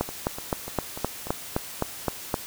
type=two click trains; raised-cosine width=1 ms; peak=-9 / -20 dBFS; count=10 / 6; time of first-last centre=0.01-2.342 / 0.09-1.565 s; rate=3.86 / 3.39 Hz; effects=white hiss -39 dBFS RMS until 2.46 s